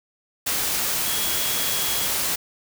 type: tone in noise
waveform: sine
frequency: 3322 Hz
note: G#7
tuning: in tune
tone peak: -31 dBFS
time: 1.06-2.07 s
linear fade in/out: 10 ms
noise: white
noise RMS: -24 dBFS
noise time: 0.46-2.36 s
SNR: -10 dB
effects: none